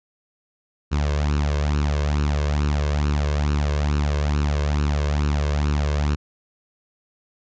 sawtooth tone with flanger, 73.42 Hz, D2, in tune, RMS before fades -21 dBFS, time 0.91-6.16 s, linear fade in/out 20 ms, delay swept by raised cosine 0.72 to 1.92 ms, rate 2.3 Hz, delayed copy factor +0.65, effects resampled to 16000 Hz

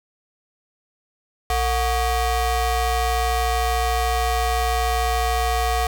35% pulse ring-modulated tone, 393.7 Hz, G4, 8 cents sharp, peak -14 dBFS, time 1.5-5.87 s, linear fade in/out 2 ms, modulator 334 Hz, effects none

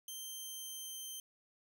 10% pulse tone with pitch glide, 3136 to 3118 Hz, G7 to G7, 0 to -10 cents, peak -36 dBFS, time 0.08-1.2 s, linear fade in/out 2 ms, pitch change -10 cents, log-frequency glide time 0.33-1.03 s, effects none

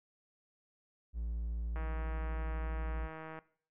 triangle tone, 57.1 Hz, A#1, 35 cents flat, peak -33 dBFS, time 1.13-3.09 s, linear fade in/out 50 ms
click train, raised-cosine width 0.5 ms, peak -30 dBFS, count 260, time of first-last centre 1.76-3.389 s, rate 159 Hz
effects noise-tail reverb RT60 0.5 s tail -19 dB re dry + low-pass 2000 Hz 12 dB/octave

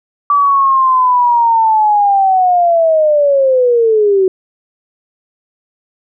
sine linear sweep, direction down, 1158 to 370 Hz, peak -7 dBFS, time 0.3-4.28 s, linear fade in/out 2 ms, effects none

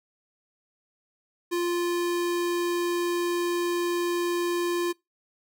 square tone, 348.4 Hz, F4, 4 cents flat, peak -25 dBFS, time 1.51-4.93 s, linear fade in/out 20 ms, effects noise-tail reverb RT60 0.2 s tail -24 dB re dry

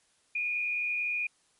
sine tone with frequency modulation, 2440 Hz, D#7, 34 cents flat, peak -28 dBFS, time 0.35-1.27 s, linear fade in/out 5 ms, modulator 96.9 Hz, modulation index 0.55, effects white hiss -68 dBFS RMS until 1.59 s + MP3 48 kbps

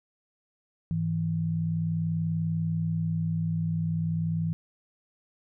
sine tone pair together, 102.81 / 163.2 Hz, G#2 / E3, -17 / -17 cents, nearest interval minor sixth, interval 800 cents, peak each -32 / -26 dBFS, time 0.91-4.53 s, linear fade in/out 0 ms, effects none

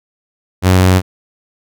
sawtooth tone, 92.5 Hz, F#2, in tune, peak -3 dBFS, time 0.62-1.02 s, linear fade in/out 50 ms, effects none

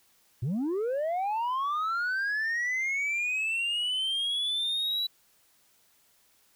sine linear sweep, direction up, 105.4 to 3951 Hz, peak -24 dBFS, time 0.42-5.07 s, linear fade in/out 10 ms, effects tanh soft clip ceiling -26 dBFS + white hiss -65 dBFS RMS until 6.55 s

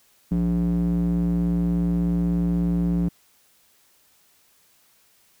square tone with band-pass filter, 58.27 Hz, A#1, in tune, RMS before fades -22 dBFS, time 0.31-3.09 s, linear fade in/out 10 ms, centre 210 Hz, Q 7.9, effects white hiss -60 dBFS RMS until 5.4 s

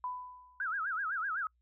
sine tone with exponential decay, 998 Hz, B5, 18 cents sharp, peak -33 dBFS, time 0.04-0.78 s, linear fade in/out 1 ms, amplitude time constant 160 ms
sine tone with vibrato, 1443 Hz, F#6, 44 cents flat, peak -32 dBFS, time 0.6-1.47 s, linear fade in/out 2 ms, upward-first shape sine, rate 7.9 Hz, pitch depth 230 cents each way
effects noise-tail reverb RT60 0.1 s tail -25 dB re dry + added 60 Hz sine -70 dBFS peak until 1.61 s

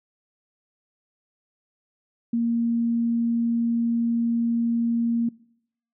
sine tone, 233.1 Hz, A#3, in tune, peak -20 dBFS, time 2.33-5.29 s, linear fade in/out 5 ms, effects noise-tail reverb RT60 0.7 s tail -23 dB re dry

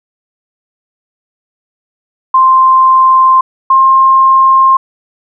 sine tone pair in turn, 1046.5 / 1061.7 Hz, C6 / C6, 0 / +25 cents, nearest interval unison, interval 25 cents, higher second, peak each -3 dBFS, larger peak neither, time 2.34-3.41 / 3.7-4.77 s, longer neither, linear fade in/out 5 ms, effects none

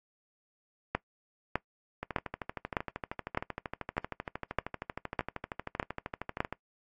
two click trains, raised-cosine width 0.5 ms, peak -12 / -20 dBFS, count 10 / 59, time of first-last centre 0.95-6.405 / 2.03-6.526 s, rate 1.65 / 12.9 Hz, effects noise-tail reverb RT60 0.1 s tail -20 dB re dry + AAC 48 kbps

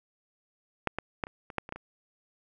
clicks, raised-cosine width 0.5 ms, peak -11 / -16 / -14 / -28 / -27 / -13 / -27 / -20 / -27 dBFS, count 9, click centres 0.873 / 0.986 / 1.238 / 1.269 / 1.502 / 1.583 / 1.691 / 1.724 / 1.76 s, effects none

